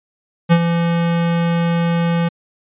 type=tone with ADSR envelope; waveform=square; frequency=169.4 Hz; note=E3; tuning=48 cents sharp; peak=-7 dBFS; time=0.49-2.29 s; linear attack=31 ms; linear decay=61 ms; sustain=-8 dB; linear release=13 ms; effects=resampled to 8000 Hz

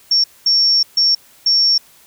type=tone bursts at uneven times; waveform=sine; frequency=5480 Hz; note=F8; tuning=34 cents flat; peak=-10 dBFS; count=4; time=0.11-0.24 / 0.46-0.83 / 0.97-1.15 / 1.46-1.78 s; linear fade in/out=5 ms; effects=white hiss -48 dBFS RMS until 2.06 s

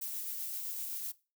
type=noise with tremolo; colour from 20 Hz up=violet; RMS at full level=-38 dBFS; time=0.01-1.12 s; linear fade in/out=10 ms; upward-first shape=sine; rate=7.8 Hz; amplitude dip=25%; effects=noise-tail reverb RT60 0.3 s tail -19 dB re dry

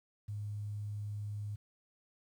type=tone with quantisation; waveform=sine; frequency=103.83 Hz; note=G#2; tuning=in tune; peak=-37 dBFS; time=0.28-1.56 s; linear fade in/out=10 ms; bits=11; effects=none

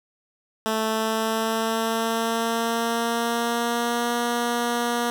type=tone with pitch glide; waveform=10% pulse; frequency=220 to 238.5 Hz; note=A3 to A#3; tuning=0 to +40 cents; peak=-14 dBFS; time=0.66-5.1 s; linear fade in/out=0 ms; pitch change=+140 cents; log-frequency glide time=0.87-4.13 s; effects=none

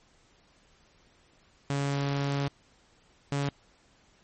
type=tone pair in turn; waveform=sawtooth; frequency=140.5 / 141.18 Hz; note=C#3 / C#3; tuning=+24 / +32 cents; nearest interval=unison; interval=8 cents; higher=second; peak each=-23 dBFS; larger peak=neither; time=1.7-2.48 / 3.32-3.49 s; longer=first; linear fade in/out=2 ms; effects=pink hiss -63 dBFS RMS until 4.23 s + MP3 32 kbps

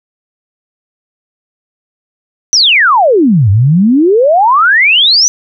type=exponential two-way sweep; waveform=sine; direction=down then up; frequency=6130 to 93.9 to 6130 Hz; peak=-4 dBFS; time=2.53-5.28 s; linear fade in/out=0 ms; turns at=3.5 s; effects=none

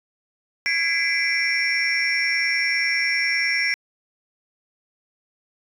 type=tone cluster; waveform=sine; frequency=1655 / 2013 / 2143 / 2332 / 5490 Hz; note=G#6 / B6 / C7 / D7 / F8; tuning=-6 / +33 / +41 / -13 / -31 cents; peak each=-27 / -22 / -28 / -23 / -26 dBFS; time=0.66-3.74 s; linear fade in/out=0 ms; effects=tanh soft clip ceiling -13 dBFS

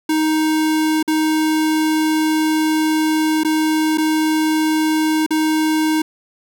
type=tone with dropouts; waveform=square; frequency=312.6 Hz; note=D#4; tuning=8 cents sharp; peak=-15 dBFS; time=0.09-6.02 s; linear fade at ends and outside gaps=5 ms; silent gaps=1.028-1.077 / 3.435-3.447 / 3.975-3.981 / 5.264-5.306 s; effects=none

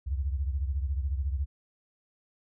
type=beating tone pair; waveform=sine; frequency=67 / 81 Hz; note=C2 / E2; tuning=+42 / -30 cents; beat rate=14 Hz; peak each=-28 / -34 dBFS; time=0.06-1.46 s; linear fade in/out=20 ms; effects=none

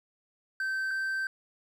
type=tone pair in turn; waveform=triangle; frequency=1550 / 1556.2 Hz; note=G6 / G6; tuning=-20 / -13 cents; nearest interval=unison; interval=7 cents; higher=second; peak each=-27 dBFS; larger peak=neither; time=0.6-0.91 / 0.91-1.27 s; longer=second; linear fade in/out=2 ms; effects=none

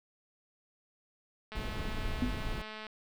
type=click train; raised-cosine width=0.3 ms; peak=-28 dBFS; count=292; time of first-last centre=1.52-2.867 s; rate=216 Hz
type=noise; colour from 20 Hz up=brown; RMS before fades=-36 dBFS; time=1.55-2.62 s; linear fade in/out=5 ms
type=tone with exponential decay; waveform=sine; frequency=248.4 Hz; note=B3; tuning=10 cents sharp; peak=-26 dBFS; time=2.22-2.45 s; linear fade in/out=2 ms; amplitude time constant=48 ms
effects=none

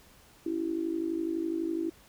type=tone with amplitude modulation; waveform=sine; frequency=329.8 Hz; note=E4; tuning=1 cent sharp; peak=-25 dBFS; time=0.46-1.9 s; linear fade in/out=5 ms; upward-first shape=sine; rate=52 Hz; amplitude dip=80%; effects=pink hiss -58 dBFS RMS until 2.08 s

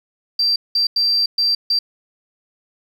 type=tone bursts at uneven times; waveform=sine; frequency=4699 Hz; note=D8; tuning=in tune; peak=-13 dBFS; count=5; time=0.39-0.56 / 0.75-0.87 / 0.96-1.26 / 1.38-1.55 / 1.7-1.79 s; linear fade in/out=5 ms; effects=tanh soft clip ceiling -9 dBFS + 8-bit

